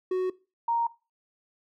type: tone pair in turn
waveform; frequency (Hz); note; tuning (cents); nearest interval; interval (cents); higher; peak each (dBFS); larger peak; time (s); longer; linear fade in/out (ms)
triangle / sine; 370 / 932.3; F#4 / A#5; 0 / 0; octave + major third; 1600; second; -22 / -23; first; 0.11-0.3 / 0.68-0.87; neither; 5
effects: noise-tail reverb RT60 0.3 s tail -20 dB re dry